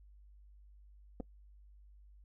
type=clicks; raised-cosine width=2 ms; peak=-29 dBFS; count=2; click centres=1.201 / 1.205 s; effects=noise-tail reverb RT60 0.1 s tail -22 dB re dry + added 50 Hz sine -56 dBFS peak until 2.24 s